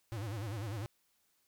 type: tone with vibrato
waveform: square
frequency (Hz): 106.8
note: G#2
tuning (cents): +49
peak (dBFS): -38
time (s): 0.12-0.86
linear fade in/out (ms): 0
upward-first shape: sine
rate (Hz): 10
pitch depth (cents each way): 180
effects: white hiss -75 dBFS RMS until 1.47 s